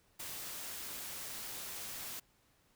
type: noise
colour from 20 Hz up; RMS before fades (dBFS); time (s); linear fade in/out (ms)
white; -44; 0.19-2.2; 10
effects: pink hiss -71 dBFS RMS until 2.75 s